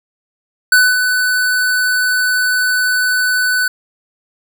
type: tone with ADSR envelope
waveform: square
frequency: 1498 Hz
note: F#6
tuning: 21 cents sharp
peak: -6 dBFS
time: 0.72-3.68 s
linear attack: 3 ms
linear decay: 230 ms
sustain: -7 dB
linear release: 4 ms
effects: none